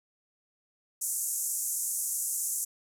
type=band-pass noise; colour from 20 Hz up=pink; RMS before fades=-32 dBFS; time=1.01-2.65 s; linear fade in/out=10 ms; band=6600 to 13000 Hz; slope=48 dB/octave; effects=none